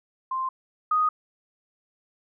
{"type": "tone pair in turn", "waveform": "sine", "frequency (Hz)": [1046.5, 1244.5], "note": ["C6", "D#6"], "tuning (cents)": [0, 0], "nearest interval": "minor third", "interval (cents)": 300, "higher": "second", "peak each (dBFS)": [-25, -19], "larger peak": "second", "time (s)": [[0.31, 0.49], [0.91, 1.09]], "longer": "neither", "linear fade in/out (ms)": 5, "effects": []}